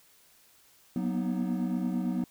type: chord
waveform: triangle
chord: B major seventh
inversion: second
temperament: equal with one note detuned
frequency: 185 / 238 / 246.9 / 311.1 Hz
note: F#3 / A#3 / B3 / D#4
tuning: 0 / +36 / 0 / 0 cents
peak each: -29 / -32 / -30 / -35 dBFS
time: 0.96-2.24 s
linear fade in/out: 2 ms
effects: tanh soft clip ceiling -17 dBFS + white hiss -61 dBFS RMS until 2.3 s